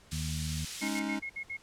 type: high-pass noise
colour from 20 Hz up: pink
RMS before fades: -39 dBFS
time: 0.11-1 s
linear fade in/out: 10 ms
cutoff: 3500 Hz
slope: 12 dB/octave
type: harmonic tone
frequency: 77.78 Hz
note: D#2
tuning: in tune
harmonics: 1 / 2 / 3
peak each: -36 / -35 / -44 dBFS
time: 0.12-0.65 s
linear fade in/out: 5 ms
type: chord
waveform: square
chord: Ab suspended fourth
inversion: none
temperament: just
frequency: 207.7 / 276.9 / 311.5 Hz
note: Ab3 / Db4 / Eb4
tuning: 0 / -2 / +2 cents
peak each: -37 dBFS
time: 0.81-1.2 s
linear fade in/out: 20 ms
type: tone bursts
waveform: sine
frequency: 2165 Hz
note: C#7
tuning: 41 cents flat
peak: -35 dBFS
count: 6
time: 0.81-1.571 s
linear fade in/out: 10 ms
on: 76 ms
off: 61 ms
effects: pink hiss -59 dBFS RMS until 1.62 s + low-pass 9000 Hz 12 dB/octave